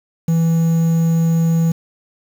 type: tone with quantisation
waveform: triangle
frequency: 164.81 Hz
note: E3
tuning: in tune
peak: -10 dBFS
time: 0.28-1.72 s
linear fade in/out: 5 ms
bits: 6
effects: none